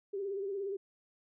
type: tone with vibrato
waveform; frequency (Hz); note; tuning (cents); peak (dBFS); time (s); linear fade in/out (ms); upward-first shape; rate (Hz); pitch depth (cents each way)
sine; 395; G4; +13; -34; 0.13-0.77; 10; sine; 17; 59
effects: none